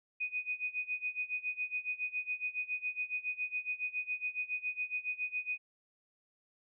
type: tone with tremolo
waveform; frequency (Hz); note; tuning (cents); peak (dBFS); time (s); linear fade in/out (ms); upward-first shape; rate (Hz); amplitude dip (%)
sine; 2489; D#7; 0; -31; 0.2-5.58; 10; sine; 7.2; 90
effects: none